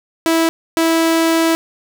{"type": "tone pair in turn", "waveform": "sawtooth", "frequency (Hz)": [327.7, 327.7], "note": ["E4", "E4"], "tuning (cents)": [-10, -10], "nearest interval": "unison", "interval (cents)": 0, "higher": "neither", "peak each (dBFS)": -8, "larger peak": "neither", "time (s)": [[0.26, 0.49], [0.77, 1.55]], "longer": "second", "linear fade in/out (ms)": 0, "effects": []}